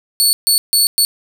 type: tone bursts at uneven times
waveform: 20% pulse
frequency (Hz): 4435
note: C#8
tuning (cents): 0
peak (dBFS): -4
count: 4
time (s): 0.2-0.33 / 0.47-0.58 / 0.73-0.87 / 0.98-1.05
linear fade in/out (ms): 0
effects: none